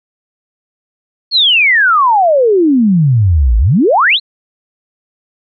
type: exponential two-way sweep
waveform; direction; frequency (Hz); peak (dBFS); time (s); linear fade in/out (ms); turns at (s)
sine; down then up; 4435 to 52 to 4402; -6; 1.31-4.2; 50; 3.58
effects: none